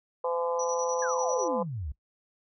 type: harmonic tone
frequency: 170 Hz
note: F3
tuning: 46 cents flat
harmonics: 3 / 4 / 5 / 6 / 7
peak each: -28 / -41 / -35 / -34 / -44 dBFS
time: 0.24-1.63 s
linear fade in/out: 5 ms
type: tone with tremolo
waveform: sine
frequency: 5870 Hz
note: F#8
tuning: 15 cents flat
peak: -34 dBFS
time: 0.59-1.48 s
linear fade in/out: 5 ms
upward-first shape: square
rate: 10 Hz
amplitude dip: 60%
type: exponential sweep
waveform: sine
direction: down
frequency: 1729 to 63 Hz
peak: -32 dBFS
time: 1.02-1.92 s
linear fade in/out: 5 ms
effects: noise-tail reverb RT60 0.1 s tail -19 dB re dry